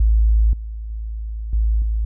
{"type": "tone with level steps", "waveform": "sine", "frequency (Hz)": 54.5, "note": "A1", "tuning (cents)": -16, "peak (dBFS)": [-11, -26, -24, -14, -17], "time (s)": [0, 2.05], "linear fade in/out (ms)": 5, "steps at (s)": [0.53, 0.9, 1.53, 1.82], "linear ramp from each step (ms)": 2, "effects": []}